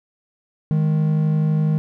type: tone pair together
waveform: triangle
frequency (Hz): 155.56 / 207.6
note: D#3 / G#3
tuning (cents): 0 / 0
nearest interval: perfect fourth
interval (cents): 500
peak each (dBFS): -14 / -23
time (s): 0.71-1.78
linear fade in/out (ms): 0
effects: none